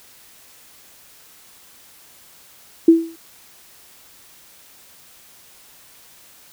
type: tone with exponential decay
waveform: sine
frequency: 329.6 Hz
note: E4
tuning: in tune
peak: -3 dBFS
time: 2.88-3.16 s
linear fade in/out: 5 ms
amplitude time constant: 60 ms
effects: white hiss -48 dBFS RMS until 6.52 s